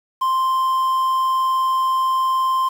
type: tone with quantisation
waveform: triangle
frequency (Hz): 1046.5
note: C6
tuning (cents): 0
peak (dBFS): -14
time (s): 0.21-2.69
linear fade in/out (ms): 10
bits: 7
effects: none